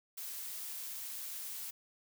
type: noise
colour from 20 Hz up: blue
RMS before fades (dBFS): -43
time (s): 0.17-1.71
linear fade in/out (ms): 10
effects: none